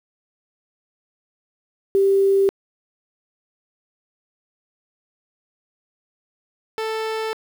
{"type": "tone pair in turn", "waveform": ["sine", "sawtooth"], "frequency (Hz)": [392, 441.2], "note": ["G4", "A4"], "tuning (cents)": [0, 5], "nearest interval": "major second", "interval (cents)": 205, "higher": "second", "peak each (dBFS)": [-13, -19], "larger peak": "first", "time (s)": [[1.95, 2.49], [6.78, 7.33]], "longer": "second", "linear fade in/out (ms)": 0, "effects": ["low-pass 5000 Hz 12 dB/octave", "7-bit"]}